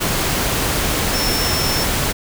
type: tone in noise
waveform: sine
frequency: 5400 Hz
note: E8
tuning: 41 cents sharp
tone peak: -22 dBFS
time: 1.13-1.85 s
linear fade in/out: 20 ms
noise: pink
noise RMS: -19 dBFS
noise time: 0-2.13 s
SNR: -6 dB
effects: none